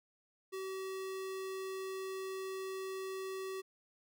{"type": "tone", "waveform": "square", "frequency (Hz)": 381.3, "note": "G4", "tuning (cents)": -48, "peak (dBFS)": -40, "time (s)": [0.52, 3.62], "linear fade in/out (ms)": 20, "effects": []}